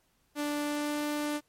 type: tone with pitch glide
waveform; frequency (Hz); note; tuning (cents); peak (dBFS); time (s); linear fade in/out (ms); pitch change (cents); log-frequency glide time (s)
sawtooth; 293.7 to 296.1; D4 to D4; 0 to +14; -26; 0.35-1.41; 50; +14; 0.65-1.01
effects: pink hiss -71 dBFS RMS until 1.48 s + MP3 64 kbps